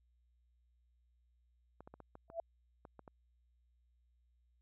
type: clicks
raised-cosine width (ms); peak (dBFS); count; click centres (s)
1; -38; 9; 1.806 / 1.875 / 1.94 / 2.003 / 2.154 / 2.301 / 2.852 / 2.993 / 3.078
type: tone with exponential growth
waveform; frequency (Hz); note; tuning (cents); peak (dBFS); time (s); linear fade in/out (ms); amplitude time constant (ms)
sine; 667; E5; +20; -33; 2.28-2.4; 2; 24
effects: added 60 Hz sine -70 dBFS peak until 4.61 s